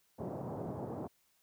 pink band-pass noise, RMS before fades -41 dBFS, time 0.18-1.08 s, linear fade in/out 20 ms, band 110 to 820 Hz, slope 24 dB/octave, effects white hiss -73 dBFS RMS until 1.42 s

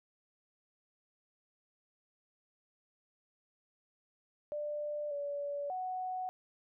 sine tone with pitch steps, 593 / 573 / 741 Hz, D5 / D5 / F#5, +17 / -43 / +2 cents, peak -35 dBFS, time 4.52-6.29 s, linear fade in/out 0 ms, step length 590 ms, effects none

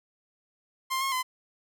sawtooth tone with pitch steps, 1053 / 1079 / 1023 Hz, C6 / C#6 / C6, +11 / -47 / -39 cents, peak -23 dBFS, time 0.9-1.23 s, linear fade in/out 20 ms, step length 110 ms, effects none

